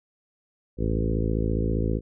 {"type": "harmonic tone with a mistuned harmonic", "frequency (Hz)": 55, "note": "A1", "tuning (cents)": 0, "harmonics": [1, 2, 3, 4, 5, 6, 7, 8, 9], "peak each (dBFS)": [-26, -29, -31, -32, -33, -34, -34, -35, -36], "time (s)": [0.77, 2.01], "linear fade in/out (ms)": 50, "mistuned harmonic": 1, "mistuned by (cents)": 51, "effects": []}